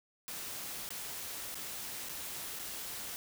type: noise with dropouts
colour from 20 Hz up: white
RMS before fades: -42 dBFS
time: 0.28-3.16 s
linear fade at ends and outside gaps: 0 ms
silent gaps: 0.89-0.905 / 1.545-1.554 / 2.088-2.094 / 2.59-2.595 s
effects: none